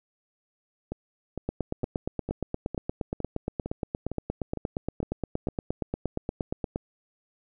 two click trains, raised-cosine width 2 ms, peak -19 / -15 dBFS, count 11 / 46, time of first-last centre 0.92-5.486 / 1.49-6.759 s, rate 2.19 / 8.54 Hz, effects none

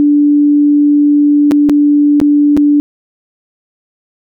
sine tone with dropouts, 292 Hz, D4, 10 cents flat, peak -5 dBFS, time 0-2.8 s, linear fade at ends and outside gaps 0 ms, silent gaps 1.511-1.518 / 1.69-1.696 / 2.201-2.214 / 2.567-2.574 s, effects none

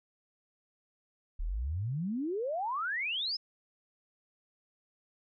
sine exponential sweep, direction up, 34.52 to 5274 Hz, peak -31 dBFS, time 1.39-3.37 s, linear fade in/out 10 ms, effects none

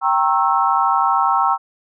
sine chord, G diminished seventh, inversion none, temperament equal with one note detuned, 784 / 932.3 / 1084.7 / 1318.5 Hz, G5 / Bb5 / Db6 / Fb6, 0 / 0 / -38 / 0 cents, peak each -19 dBFS, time 0.01-1.58 s, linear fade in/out 50 ms, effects none

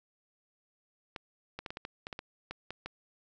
clicks, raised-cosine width 0.3 ms, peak -23 dBFS, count 12, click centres 1.162 / 1.59 / 1.662 / 1.705 / 1.771 / 1.851 / 2.069 / 2.128 / 2.191 / 2.51 / 2.706 / 2.86 s, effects resampled to 16000 Hz + 9-bit

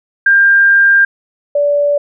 sine tone pair in turn, 1597 / 578.8 Hz, G6 / D5, +32 / -25 cents, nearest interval octave + tritone, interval 1757 cents, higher first, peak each -5 / -9 dBFS, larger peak first, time 0.26-1.05 / 1.55-1.98 s, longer first, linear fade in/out 5 ms, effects none

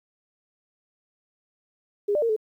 sine tone with pitch steps, 409.3 / 595 / 461.2 / 432.2 Hz, G#4 / D5 / A#4 / A4, -25 / +22 / -19 / -31 cents, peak -20 dBFS, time 2.08-2.364 s, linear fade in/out 10 ms, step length 71 ms, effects 10-bit

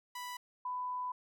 sawtooth / sine tone pair in turn, 987.8 / 997.5 Hz, B5 / B5, 0 / +17 cents, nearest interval unison, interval 17 cents, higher second, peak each -37 / -35 dBFS, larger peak second, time 0.15-0.37 / 0.65-1.12 s, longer second, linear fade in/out 5 ms, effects none

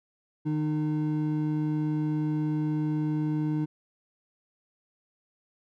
triangle tone pair together, 152.82 / 305.4 Hz, D#3 / D#4, -31 / -32 cents, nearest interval octave, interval 1199 cents, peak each -26 dBFS, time 0.45-3.66 s, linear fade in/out 20 ms, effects none

